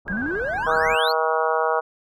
pink low-pass noise, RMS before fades -37 dBFS, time 0.05-0.97 s, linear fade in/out 20 ms, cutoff 1400 Hz, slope 96 dB/octave
sine tone with vibrato, 1568 Hz, G6, in tune, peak -26 dBFS, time 0.08-1.08 s, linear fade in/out 0 ms, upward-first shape square, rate 11 Hz, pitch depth 60 cents each way
triangle exponential sweep, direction up, 171.6 to 4622 Hz, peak -23 dBFS, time 0.09-1.13 s, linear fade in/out 20 ms
harmonic tone, 159.4 Hz, D#3, 42 cents sharp, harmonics 3 / 4 / 5 / 6 / 7 / 8 / 9, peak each -24 / -25 / -26 / -27 / -27 / -28 / -29 dBFS, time 0.66-1.81 s, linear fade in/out 20 ms
effects none

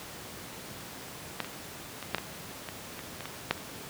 clicks, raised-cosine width 0.3 ms, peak -13 / -24 / -21 / -10 / -16 / -21 / -24 / -22 / -21 / -8 / -28 dBFS, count 11, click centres 1.403 / 1.446 / 2.027 / 2.147 / 2.183 / 2.688 / 2.992 / 3.207 / 3.256 / 3.51 / 3.578 s, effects pink hiss -43 dBFS RMS until 3.89 s + high-pass 100 Hz 12 dB/octave

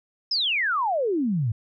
sine exponential sweep, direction down, 5330 to 102.7 Hz, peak -21 dBFS, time 0.31-1.52 s, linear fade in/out 5 ms, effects none

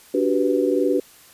sine chord, G major seventh, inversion second, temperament equal with one note detuned, 289.8 / 370 / 392 / 493.9 Hz, D4 / F#4 / G4 / B4, -23 / 0 / 0 / 0 cents, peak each -22 / -22 / -24 / -22 dBFS, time 0.14-1 s, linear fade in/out 5 ms, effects white hiss -49 dBFS RMS until 1.33 s + resampled to 32000 Hz

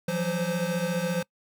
square tone cluster, 169.3 / 183.8 / 517 Hz, E3 / F#3 / C5, +46 / -11 / -21 cents, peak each -31 dBFS, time 0.08-1.23 s, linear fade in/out 5 ms, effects noise-tail reverb RT60 0.1 s tail -24 dB re dry

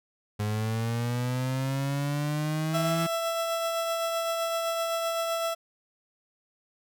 35% pulse linear sweep, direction up, 103.83 to 167 Hz, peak -25 dBFS, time 0.39-3.07 s, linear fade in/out 10 ms
30% pulse tone with tremolo, 665 Hz, E5, 15 cents sharp, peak -23 dBFS, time 2.73-5.55 s, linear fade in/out 20 ms, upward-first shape triangle, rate 7.8 Hz, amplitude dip 30%
effects none

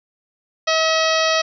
harmonic tone, 641 Hz, E5, 49 cents flat, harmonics 1 / 2 / 3 / 4 / 5 / 6 / 7 / 8 / 9, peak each -19 / -22 / -24 / -25 / -26 / -27 / -27 / -28 / -29 dBFS, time 0.67-1.42 s, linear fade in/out 10 ms, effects none

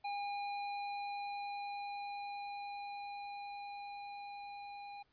square tone with level ramp, 811 Hz, G#5, 41 cents flat, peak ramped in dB -38 to -47 dBFS, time 0.04-5.03 s, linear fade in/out 10 ms, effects pink hiss -75 dBFS RMS until 5.12 s + resampled to 11025 Hz

